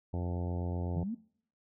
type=harmonic tone; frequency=88 Hz; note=F2; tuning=14 cents sharp; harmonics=1 / 2 / 3 / 4 / 5 / 6 / 7 / 8 / 9 / 10; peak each=-33 / -39 / -43 / -45 / -47 / -49 / -50 / -51 / -52 / -53 dBFS; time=0.13-1.04 s; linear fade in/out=10 ms
type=exponential sweep; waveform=sine; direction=up; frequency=146.83 to 246.9 Hz; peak=-33 dBFS; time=0.95-1.15 s; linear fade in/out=10 ms
effects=noise-tail reverb RT60 0.6 s tail -23 dB re dry